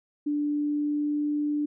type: tone with pitch glide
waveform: sine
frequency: 293.7 to 295.4 Hz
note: D4 to D4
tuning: 0 to +10 cents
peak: -24 dBFS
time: 0.26-1.66 s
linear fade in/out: 10 ms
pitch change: +10 cents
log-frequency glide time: 0.39-1.26 s
effects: none